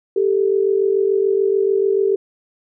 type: tone pair together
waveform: sine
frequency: 392 / 438.9 Hz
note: G4 / A4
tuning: 0 / -4 cents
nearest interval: major second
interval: 196 cents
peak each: -15 / -19 dBFS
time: 0.16-2.16 s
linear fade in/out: 5 ms
effects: none